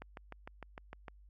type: click train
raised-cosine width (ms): 0.5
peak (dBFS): -30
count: 8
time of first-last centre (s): 0.02-1.082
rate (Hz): 6.59
effects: added 50 Hz sine -56 dBFS peak until 1.29 s